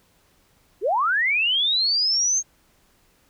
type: linear sweep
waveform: sine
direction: up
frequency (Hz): 334.6 to 6490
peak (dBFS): -18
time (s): 0.81-2.43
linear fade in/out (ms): 50
effects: pink hiss -61 dBFS RMS until 3.29 s